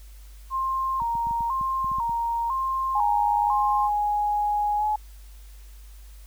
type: tone with vibrato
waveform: sine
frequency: 993 Hz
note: B5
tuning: 9 cents sharp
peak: -23 dBFS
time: 0.5-3.9 s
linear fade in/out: 50 ms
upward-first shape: square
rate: 1 Hz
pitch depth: 110 cents each way
type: clicks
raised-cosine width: 5 ms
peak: -27 dBFS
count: 10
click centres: 1.02 / 1.153 / 1.27 / 1.31 / 1.407 / 1.612 / 1.845 / 1.917 / 1.985 / 2.095 s
type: tone with pitch glide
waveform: sine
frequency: 831 to 848 Hz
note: G#5 to G#5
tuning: +1 to +36 cents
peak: -21 dBFS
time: 2.95-4.96 s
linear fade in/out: 5 ms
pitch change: +35 cents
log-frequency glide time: 4.77-4.84 s
effects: added 50 Hz sine -42 dBFS peak until 6.26 s + white hiss -56 dBFS RMS until 6.26 s